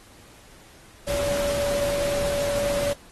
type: tone in noise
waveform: sine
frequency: 572 Hz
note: D5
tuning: 46 cents flat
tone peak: -23 dBFS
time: 1.07-2.94 s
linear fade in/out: 20 ms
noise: pink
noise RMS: -31 dBFS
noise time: 1.07-2.94 s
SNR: +5 dB
effects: pink hiss -51 dBFS RMS until 3.11 s + AAC 32 kbps